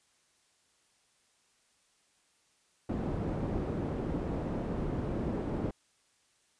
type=low-pass noise; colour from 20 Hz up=white; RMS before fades=-34 dBFS; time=2.89-5.71 s; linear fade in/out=5 ms; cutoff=340 Hz; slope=12 dB/octave; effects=white hiss -70 dBFS RMS until 6.59 s + resampled to 22050 Hz